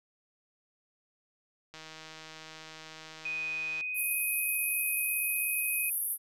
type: click train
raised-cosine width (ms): 0.2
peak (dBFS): -29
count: 328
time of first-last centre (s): 1.74-3.81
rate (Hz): 158
type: tone with pitch glide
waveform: sine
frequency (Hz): 2489 to 2516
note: D#7 to D#7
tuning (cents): 0 to +19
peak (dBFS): -32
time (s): 3.25-5.9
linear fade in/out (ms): 5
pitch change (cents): +19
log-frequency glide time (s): 3.65-4.31
type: band-pass noise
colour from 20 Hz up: white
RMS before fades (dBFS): -33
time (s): 3.94-6.18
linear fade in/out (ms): 50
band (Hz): 10000 to 13000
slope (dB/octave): 96
effects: none